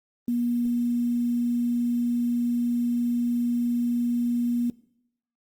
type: tone with quantisation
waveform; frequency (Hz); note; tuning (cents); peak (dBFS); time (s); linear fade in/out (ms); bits
sine; 239.8; A#3; +49; -22; 0.28-4.7; 2; 8
effects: noise-tail reverb RT60 0.8 s tail -21 dB re dry + Opus 32 kbps